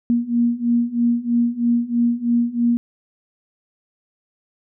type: beating tone pair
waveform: sine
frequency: 235.5 / 238.6 Hz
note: A#3 / A#3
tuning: +18 / +41 cents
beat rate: 3.1 Hz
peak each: -20 / -18 dBFS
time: 0.1-2.77 s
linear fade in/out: 0 ms
effects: none

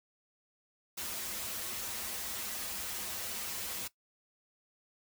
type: noise with comb filter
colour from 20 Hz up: white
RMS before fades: -39 dBFS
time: 0.97-3.88 s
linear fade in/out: 10 ms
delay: 6.9 ms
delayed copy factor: -1
effects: noise-tail reverb RT60 0.1 s tail -17 dB re dry

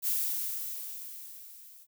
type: noise with level ramp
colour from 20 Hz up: violet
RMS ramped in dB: -28 to -54 dBFS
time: 0.02-1.87 s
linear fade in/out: 50 ms
effects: none

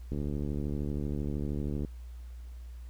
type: click train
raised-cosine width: 3 ms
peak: -22 dBFS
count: 127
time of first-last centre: 0.12-1.848 s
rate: 72.9 Hz
effects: added 60 Hz sine -41 dBFS peak until 2.89 s + pink hiss -64 dBFS RMS until 2.89 s

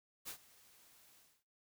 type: noise with ADSR envelope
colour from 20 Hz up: white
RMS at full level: -44 dBFS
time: 0.25-1.44 s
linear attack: 32 ms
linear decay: 89 ms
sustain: -21 dB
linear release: 280 ms
effects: noise-tail reverb RT60 0.4 s tail -21 dB re dry

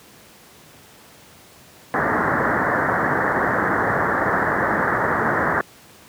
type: low-pass noise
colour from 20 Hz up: white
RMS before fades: -20 dBFS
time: 1.94-5.61 s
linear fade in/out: 0 ms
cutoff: 1900 Hz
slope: 96 dB/octave
effects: pink hiss -47 dBFS RMS until 6.08 s + high-pass 100 Hz 12 dB/octave

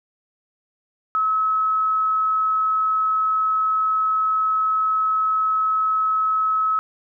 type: tone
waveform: sine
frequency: 1289 Hz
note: E6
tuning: 39 cents flat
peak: -17 dBFS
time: 1.15-6.79 s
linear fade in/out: 0 ms
effects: none

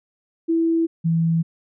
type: tone pair in turn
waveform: sine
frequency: 329.6 / 164.8 Hz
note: E4 / E3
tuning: 0 / 0 cents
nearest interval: octave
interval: 1200 cents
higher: first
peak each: -16 dBFS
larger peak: neither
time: 0.48-0.87 / 1.04-1.43 s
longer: neither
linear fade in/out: 20 ms
effects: none

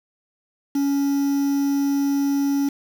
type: tone with quantisation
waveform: triangle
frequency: 280 Hz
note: C#4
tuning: 18 cents sharp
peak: -16 dBFS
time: 0.75-2.69 s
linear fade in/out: 5 ms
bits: 6
effects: none

